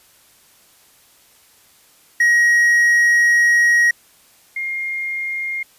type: tone pair in turn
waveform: triangle / sine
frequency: 1894 / 2126 Hz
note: A#6 / C7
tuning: +27 / +27 cents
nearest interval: major second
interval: 200 cents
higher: second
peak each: -9 / -21 dBFS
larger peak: first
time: 2.2-3.91 / 4.56-5.63 s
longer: first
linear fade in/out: 5 ms
effects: white hiss -52 dBFS RMS until 5.78 s + resampled to 32000 Hz